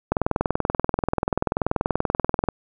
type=click train; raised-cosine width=1 ms; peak=-6 dBFS; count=50; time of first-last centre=0.12-2.487 s; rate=20.7 Hz; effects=none